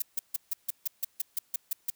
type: noise bursts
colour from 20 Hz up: violet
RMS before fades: -29 dBFS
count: 12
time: 0-1.902 s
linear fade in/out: 5 ms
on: 21 ms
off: 150 ms
effects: white hiss -68 dBFS RMS until 1.95 s